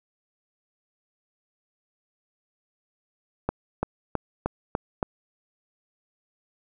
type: accelerating click train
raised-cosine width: 1 ms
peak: -10 dBFS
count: 6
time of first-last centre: 3.49-5.028 s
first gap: 340 ms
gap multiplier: 0.95
effects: none